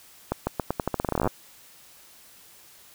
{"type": "accelerating click train", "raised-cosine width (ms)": 1, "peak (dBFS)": -10, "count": 20, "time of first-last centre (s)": [0.32, 1.274], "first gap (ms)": 150, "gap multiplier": 0.85, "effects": ["white hiss -52 dBFS RMS until 2.94 s"]}